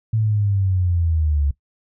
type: linear sweep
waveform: sine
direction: down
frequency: 111.9 to 69.3 Hz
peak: -16 dBFS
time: 0.13-1.51 s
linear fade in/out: 5 ms
effects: noise-tail reverb RT60 0.1 s tail -18 dB re dry